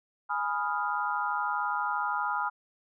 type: chord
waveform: sine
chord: F half-diminished seventh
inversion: first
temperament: equal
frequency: 830.6 / 987.8 / 1244.5 / 1396.9 Hz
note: Ab5 / Cb6 / Eb6 / F6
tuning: 0 / 0 / 0 / 0 cents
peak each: -33 dBFS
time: 0.29-2.5 s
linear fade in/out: 20 ms
effects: none

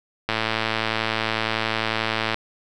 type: click train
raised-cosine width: 0.3 ms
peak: -6 dBFS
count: 229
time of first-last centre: 0.29-2.344 s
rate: 111 Hz
effects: none

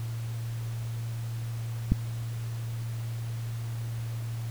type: click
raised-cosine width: 5 ms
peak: -8 dBFS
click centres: 1.92 s
effects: added 115 Hz sine -31 dBFS peak until 4.5 s + pink hiss -48 dBFS RMS until 4.5 s

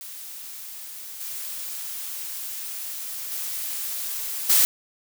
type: noise with level steps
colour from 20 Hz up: blue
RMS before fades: -38 / -33 / -30 / -17 dBFS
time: 0.01-4.65 s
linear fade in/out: 0 ms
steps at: 1.2 / 3.31 / 4.49 s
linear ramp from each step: 10 ms
effects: none

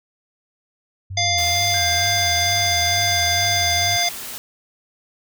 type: tone with vibrato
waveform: sine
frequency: 92.5 Hz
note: F#2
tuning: in tune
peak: -27 dBFS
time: 1.1-3.97 s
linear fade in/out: 10 ms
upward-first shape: sine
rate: 2.2 Hz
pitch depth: 140 cents each way
type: harmonic tone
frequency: 698.5 Hz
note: F5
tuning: in tune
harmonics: 1 / 3 / 5 / 7 / 9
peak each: -23 / -23 / -23 / -23 / -25 dBFS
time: 1.17-4.09 s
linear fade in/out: 5 ms
type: noise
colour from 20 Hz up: white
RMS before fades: -32 dBFS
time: 1.38-4.38 s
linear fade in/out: 0 ms
type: tone with tremolo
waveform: sine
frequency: 1591 Hz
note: G6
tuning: 25 cents sharp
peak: -28 dBFS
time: 1.74-4.03 s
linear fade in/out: 0 ms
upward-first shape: triangle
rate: 0.82 Hz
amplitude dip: 35%
effects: none

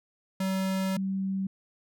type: tone pair in turn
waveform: square / sine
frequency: 190.4 / 192.5 Hz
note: F#3 / G3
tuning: +50 / -31 cents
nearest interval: unison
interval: 19 cents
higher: second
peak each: -27 dBFS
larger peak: neither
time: 0.4-0.97 / 0.97-1.47 s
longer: first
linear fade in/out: 5 ms
effects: none

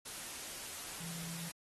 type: tone in noise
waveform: sine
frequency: 167.9 Hz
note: E3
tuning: 32 cents sharp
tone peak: -46 dBFS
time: 1-1.49 s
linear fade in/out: 10 ms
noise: white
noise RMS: -45 dBFS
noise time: 0.05-1.52 s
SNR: -4 dB
effects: AAC 32 kbps

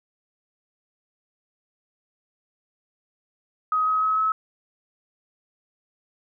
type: tone with pitch steps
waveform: sine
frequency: 1261 / 1271.2 / 1281.6 / 1292 Hz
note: D#6 / D#6 / E6 / E6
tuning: +23 / +37 / -49 / -35 cents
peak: -19 dBFS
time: 3.72-4.32 s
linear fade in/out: 2 ms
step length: 150 ms
effects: none

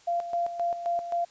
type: tone with tremolo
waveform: sine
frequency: 690 Hz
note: F5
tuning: 21 cents flat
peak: -24 dBFS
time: 0.07-1.25 s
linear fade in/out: 10 ms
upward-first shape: square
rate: 3.8 Hz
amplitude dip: 65%
effects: white hiss -57 dBFS RMS until 1.3 s + resampled to 16000 Hz

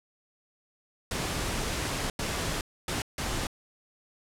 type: noise bursts at uneven times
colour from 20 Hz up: pink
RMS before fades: -31 dBFS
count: 4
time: 1.11-2.1 / 2.19-2.61 / 2.88-3.02 / 3.18-3.47 s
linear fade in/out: 2 ms
effects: low-pass 10000 Hz 12 dB/octave

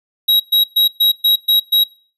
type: tone bursts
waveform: square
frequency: 3836 Hz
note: A#7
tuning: 49 cents sharp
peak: -10 dBFS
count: 7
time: 0.28-1.84 s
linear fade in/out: 10 ms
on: 120 ms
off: 120 ms
effects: noise-tail reverb RT60 0.5 s tail -25 dB re dry + resampled to 32000 Hz

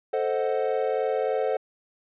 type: chord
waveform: triangle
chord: A diminished seventh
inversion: none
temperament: equal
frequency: 440 / 523.3 / 622.3 / 740 Hz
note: A4 / C5 / Eb5 / Gb5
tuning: 0 / 0 / 0 / 0 cents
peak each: -25 / -25 / -30 / -29 dBFS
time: 0.13-1.57 s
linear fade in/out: 5 ms
effects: resampled to 8000 Hz

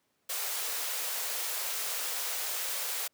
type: high-pass noise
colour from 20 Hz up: white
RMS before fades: -34 dBFS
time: 0.29-3.08 s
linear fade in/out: 10 ms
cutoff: 420 Hz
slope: 48 dB/octave
effects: pink hiss -75 dBFS RMS until 3.13 s + high-pass 150 Hz 12 dB/octave

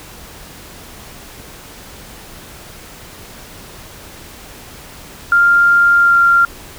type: tone with pitch glide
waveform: sine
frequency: 1396.9 to 1386.4 Hz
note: F6 to F6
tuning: 0 to -13 cents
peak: -7 dBFS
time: 5.32-6.45 s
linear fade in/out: 2 ms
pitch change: -13 cents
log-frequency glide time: 5.98-6.17 s
effects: pink hiss -36 dBFS RMS until 6.78 s

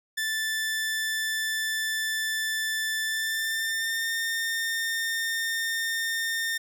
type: tone with pitch glide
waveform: sawtooth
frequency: 1760 to 1820 Hz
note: A6 to A#6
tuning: 0 to -42 cents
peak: -23 dBFS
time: 0.17-6.58 s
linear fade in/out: 10 ms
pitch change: +58 cents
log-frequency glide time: 3.04-4.11 s
effects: none

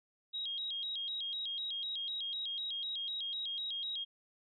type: tone with vibrato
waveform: sine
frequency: 3520 Hz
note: A7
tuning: in tune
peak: -36 dBFS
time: 0.33-4.05 s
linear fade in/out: 20 ms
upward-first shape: square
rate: 4 Hz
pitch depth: 140 cents each way
effects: none

